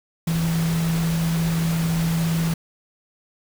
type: tone in noise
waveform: sine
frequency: 164.81 Hz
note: E3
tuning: in tune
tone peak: -19 dBFS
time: 0.27-2.54 s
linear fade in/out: 5 ms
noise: pink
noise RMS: -31 dBFS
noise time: 0.27-2.54 s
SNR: +9 dB
effects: none